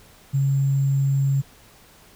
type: tone with sample-and-hold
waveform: sine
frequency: 137.6 Hz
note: C#3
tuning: 12 cents flat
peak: -17 dBFS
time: 0.33-1.42 s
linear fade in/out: 20 ms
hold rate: 7350 Hz
effects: pink hiss -51 dBFS RMS until 2.15 s